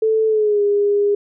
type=tone with pitch glide; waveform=sine; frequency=440 to 408.2 Hz; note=A4 to G#4; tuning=0 to -30 cents; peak=-13 dBFS; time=0.02-1.15 s; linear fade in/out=5 ms; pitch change=-130 cents; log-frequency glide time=0.27-0.62 s; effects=none